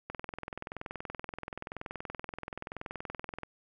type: click train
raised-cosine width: 0.5 ms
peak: -23 dBFS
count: 71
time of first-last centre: 0.1-3.433 s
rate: 21 Hz
effects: none